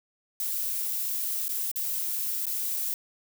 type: noise with dropouts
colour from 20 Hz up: violet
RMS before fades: -30 dBFS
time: 0.4-2.94 s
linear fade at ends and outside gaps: 1 ms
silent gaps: 1.482-1.491 / 1.715-1.759 / 2.455-2.467 s
effects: none